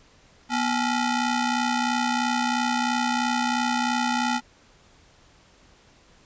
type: ring-modulated tone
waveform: sawtooth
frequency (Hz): 551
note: C#5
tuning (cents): -11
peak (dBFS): -15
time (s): 0.49-4.41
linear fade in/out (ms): 50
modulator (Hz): 307
effects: pink hiss -56 dBFS RMS until 6.25 s + resampled to 16000 Hz